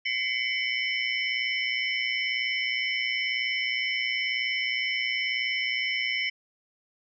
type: tone cluster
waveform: sine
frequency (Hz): 2029 / 2148 / 2270 / 3011 / 5330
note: B6 / C7 / C#7 / F#7 / E8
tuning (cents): +46 / +45 / +41 / +30 / +18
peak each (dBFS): -31 / -32 / -32 / -32 / -36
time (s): 0.05-6.3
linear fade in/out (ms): 10
effects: none